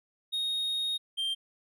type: tone pair in turn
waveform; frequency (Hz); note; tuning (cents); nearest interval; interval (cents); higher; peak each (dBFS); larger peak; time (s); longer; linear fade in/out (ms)
triangle; 3729 / 3169; A#7 / G7; 0 / +18; minor third; 282; first; -27; neither; 0.32-0.98 / 1.17-1.35; first; 20
effects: none